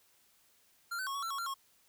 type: tone with pitch steps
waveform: square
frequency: 1388 / 1521 / 1094 / 1121 / 1347 / 1104 / 1376 / 1088 Hz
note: F6 / F#6 / C#6 / C#6 / E6 / C#6 / F6 / C#6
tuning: -11 / +47 / -23 / +19 / +37 / -7 / -26 / -33 cents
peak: -36 dBFS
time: 0.91-1.542 s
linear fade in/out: 10 ms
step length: 79 ms
effects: white hiss -68 dBFS RMS until 1.88 s